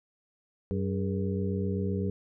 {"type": "harmonic tone with a mistuned harmonic", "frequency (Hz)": 95.3, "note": "G2", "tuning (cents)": -48, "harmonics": [1, 2, 3, 4, 5], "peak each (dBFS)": [-31, -31, -40, -35, -39], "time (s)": [0.71, 2.1], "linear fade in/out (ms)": 0, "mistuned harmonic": 4, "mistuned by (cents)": 120, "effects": []}